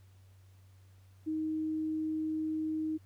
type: tone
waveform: sine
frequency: 313.3 Hz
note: D#4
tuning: 12 cents sharp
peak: -31 dBFS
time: 1.26-2.98 s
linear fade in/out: 20 ms
effects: added 95 Hz sine -56 dBFS peak until 3.05 s + pink hiss -70 dBFS RMS until 3.05 s